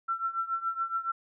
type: tone with tremolo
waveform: sine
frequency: 1348 Hz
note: E6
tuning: 38 cents sharp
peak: -25 dBFS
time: 0.08-1.12 s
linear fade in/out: 10 ms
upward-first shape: triangle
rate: 7.1 Hz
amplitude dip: 90%
effects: none